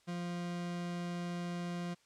40% pulse tone, 174.61 Hz, F3, in tune, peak -36 dBFS, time 0.07-1.95 s, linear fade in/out 20 ms, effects white hiss -69 dBFS RMS until 2.05 s + low-pass 7000 Hz 12 dB/octave

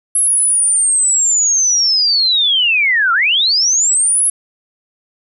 sine linear two-way sweep, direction down then up, 10940 to 1316 to 10940 Hz, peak -10 dBFS, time 0.15-4.3 s, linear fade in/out 5 ms, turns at 3.13 s, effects none

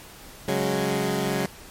15% pulse chord, C# suspended fourth, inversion none, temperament equal, 138.59 / 185 / 207.7 Hz, C#3 / F#3 / G#3, 0 / 0 / 0 cents, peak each -22 / -20 / -22 dBFS, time 0.48-1.46 s, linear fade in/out 2 ms, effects pink hiss -45 dBFS RMS until 1.7 s + MP3 64 kbps

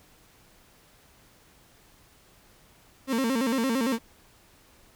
35% pulse tone with vibrato, 246.9 Hz, B3, in tune, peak -22 dBFS, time 3.07-3.99 s, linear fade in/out 50 ms, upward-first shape square, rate 8.8 Hz, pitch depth 140 cents each way, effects pink hiss -58 dBFS RMS until 4.95 s

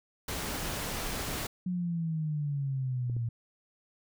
pink noise, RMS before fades -35 dBFS, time 0.28-1.47 s, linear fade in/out 5 ms
sine exponential sweep, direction down, 183.2 to 115 Hz, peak -29 dBFS, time 1.66-3.29 s, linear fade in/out 5 ms
clicks, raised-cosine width 3 ms, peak -31 dBFS, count 2, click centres 3.098 / 3.166 s
effects none

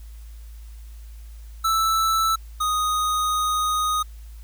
square tone pair in turn, 1318.5 / 1244.5 Hz, E6 / D#6, 0 / 0 cents, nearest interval minor second, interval 100 cents, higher first, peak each -19 / -21 dBFS, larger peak first, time 1.64-2.36 / 2.6-4.03 s, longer second, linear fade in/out 10 ms, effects added 55 Hz sine -37 dBFS peak until 4.43 s + white hiss -56 dBFS RMS until 4.43 s

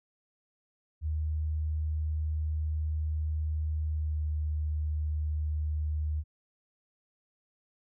sine tone with pitch glide, 77.3 to 76.28 Hz, D#2 to D#2, -11 to -34 cents, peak -28 dBFS, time 1.01-6.24 s, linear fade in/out 50 ms, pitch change -23 cents, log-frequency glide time 3.88-4.25 s, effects none

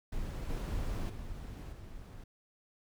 brown noise with level steps, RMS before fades -38 / -35 / -43 / -47 dBFS, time 0.12-2.24 s, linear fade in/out 5 ms, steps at 0.49 / 1.09 / 1.72 s, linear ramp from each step 10 ms, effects none

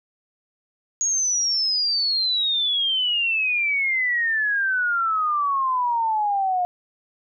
sine exponential sweep, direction down, 6700 to 710 Hz, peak -19 dBFS, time 1.01-6.65 s, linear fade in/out 0 ms, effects none

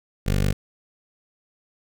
15% pulse tone with notch filter, 49.19 Hz, G1, 7 cents sharp, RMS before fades -21 dBFS, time 0.26-0.53 s, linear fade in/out 10 ms, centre 930 Hz, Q 1.2, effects none

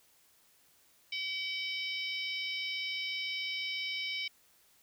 harmonic tone with a mistuned harmonic, 762 Hz, G5, 49 cents flat, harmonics 3 / 4 / 5 / 6 / 7, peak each -37 / -39 / -43 / -47 / -44 dBFS, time 1.12-4.28 s, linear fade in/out 5 ms, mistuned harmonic 6, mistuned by +62 cents, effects white hiss -66 dBFS RMS until 4.82 s

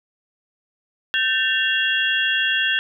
sine tone cluster, 1547 / 1779 / 2770 / 3312 Hz, G6 / A6 / F7 / G#7, -23 / +19 / -15 / -5 cents, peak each -23 dBFS, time 1.14-2.79 s, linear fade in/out 0 ms, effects none

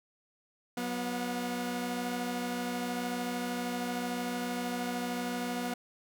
sawtooth tone cluster, 183.8 / 244.7 / 721 Hz, F#3 / B3 / F#5, -11 / -16 / -45 cents, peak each -37 / -30 / -36 dBFS, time 0.77-5.74 s, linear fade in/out 5 ms, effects none

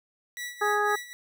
sawtooth tone with tremolo, 1948 Hz, B6, 24 cents flat, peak -29 dBFS, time 0.37-1.13 s, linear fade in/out 0 ms, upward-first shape sine, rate 3.9 Hz, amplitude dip 75%
harmonic tone, 415.3 Hz, G#4, in tune, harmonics 1 / 2 / 3 / 4, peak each -28 / -28 / -28 / -28 dBFS, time 0.61-0.96 s, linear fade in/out 10 ms
effects none

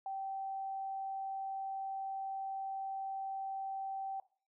sine tone, 776 Hz, G5, 18 cents flat, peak -37 dBFS, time 0.06-4.2 s, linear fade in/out 2 ms, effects noise-tail reverb RT60 0.4 s tail -18 dB re dry

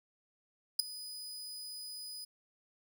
sawtooth tone with ADSR envelope, 4978 Hz, D#8, in tune, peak -18 dBFS, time 0.79-2.25 s, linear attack 8 ms, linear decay 5 ms, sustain -22 dB, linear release 10 ms, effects none

